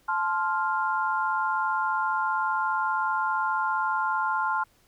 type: chord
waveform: sine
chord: F major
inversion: first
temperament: equal with one note detuned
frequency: 871.4 / 1046.5 / 1396.9 Hz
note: A5 / C6 / F6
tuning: -17 / 0 / 0 cents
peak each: -28 dBFS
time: 0.08-4.64 s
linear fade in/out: 10 ms
effects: pink hiss -63 dBFS RMS until 4.87 s